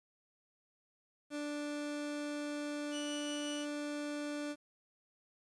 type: tone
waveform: 30% pulse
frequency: 293.7 Hz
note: D4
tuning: in tune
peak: -35 dBFS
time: 1.3-4.56 s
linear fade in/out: 50 ms
type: tone with tremolo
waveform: sawtooth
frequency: 2947 Hz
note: F#7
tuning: 8 cents flat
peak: -39 dBFS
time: 2.91-3.66 s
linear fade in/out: 50 ms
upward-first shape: sine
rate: 5.5 Hz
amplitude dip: 25%
effects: resampled to 22050 Hz + 11-bit